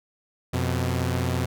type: tone pair together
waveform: sawtooth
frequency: 89.1 / 126.01 Hz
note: F2 / B2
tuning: +35 / +35 cents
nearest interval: tritone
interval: 600 cents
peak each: -22 dBFS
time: 0.53-1.46 s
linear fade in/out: 10 ms
effects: none